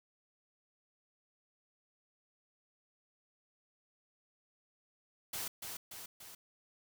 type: noise with echo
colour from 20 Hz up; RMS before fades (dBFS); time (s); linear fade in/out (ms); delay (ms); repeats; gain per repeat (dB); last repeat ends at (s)
white; -40; 5.33-5.48; 5; 290; 3; -4; 6.35
effects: none